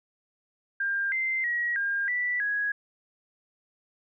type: tone with pitch steps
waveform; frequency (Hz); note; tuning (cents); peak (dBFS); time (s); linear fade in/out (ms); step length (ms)
sine; 1598 / 2080 / 1908 / 1610 / 1967 / 1662; G6 / C7 / A#6 / G6 / B6 / G#6; +33 / -11 / +40 / +46 / -7 / +1; -25; 0.8-2.72; 5; 320
effects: none